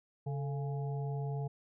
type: harmonic tone with a mistuned harmonic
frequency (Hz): 138.8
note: C#3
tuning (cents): +3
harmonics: 1 / 3 / 5 / 6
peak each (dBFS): -34 / -44 / -48 / -50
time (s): 0.26-1.48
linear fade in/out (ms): 10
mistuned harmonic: 3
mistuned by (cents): +83
effects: none